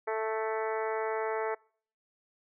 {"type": "harmonic tone with a mistuned harmonic", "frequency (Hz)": 220, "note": "A3", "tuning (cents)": 0, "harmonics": [2, 3, 4, 5, 6, 7, 8, 9, 10], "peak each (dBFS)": [-32, -37, -36, -43, -41, -46, -45, -44, -49], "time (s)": [0.07, 1.55], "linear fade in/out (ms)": 10, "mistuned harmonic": 10, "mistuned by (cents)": 22, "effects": ["noise-tail reverb RT60 0.5 s tail -26 dB re dry"]}